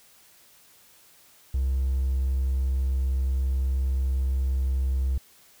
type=tone with hard clipping; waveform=triangle; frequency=65.7 Hz; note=C2; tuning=8 cents sharp; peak=-22 dBFS; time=1.54-5.18 s; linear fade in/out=5 ms; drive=3 dB; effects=white hiss -56 dBFS RMS until 5.6 s